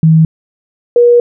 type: tone pair in turn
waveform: sine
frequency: 160.1 / 479.8 Hz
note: D#3 / A#4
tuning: +50 / +50 cents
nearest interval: octave + perfect fifth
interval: 1900 cents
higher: second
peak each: -3 dBFS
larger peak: neither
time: 0.03-0.25 / 0.96-1.2 s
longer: second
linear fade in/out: 2 ms
effects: none